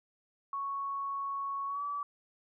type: tone with pitch glide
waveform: sine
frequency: 1108.7 to 1149.8 Hz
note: C#6 to D6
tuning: 0 to -37 cents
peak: -33 dBFS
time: 0.53-2.03 s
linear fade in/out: 2 ms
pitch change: +63 cents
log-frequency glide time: 1.67-1.83 s
effects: none